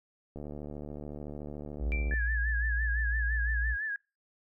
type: click train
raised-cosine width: 2 ms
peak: -28 dBFS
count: 132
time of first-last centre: 0.36-2.137 s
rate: 73.7 Hz
type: tone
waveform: sine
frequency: 58.27 Hz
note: A#1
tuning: in tune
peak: -28 dBFS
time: 1.79-3.77 s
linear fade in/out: 50 ms
type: tone with exponential decay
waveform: sine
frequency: 2347 Hz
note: D7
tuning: 2 cents flat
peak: -32 dBFS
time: 1.92-2.37 s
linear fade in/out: 0 ms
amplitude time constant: 97 ms
type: tone with vibrato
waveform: sine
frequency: 1700 Hz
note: G#6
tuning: 40 cents sharp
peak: -31 dBFS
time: 2.11-3.96 s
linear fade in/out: 2 ms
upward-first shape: sine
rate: 5.9 Hz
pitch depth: 74 cents each way
effects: noise-tail reverb RT60 0.3 s tail -26 dB re dry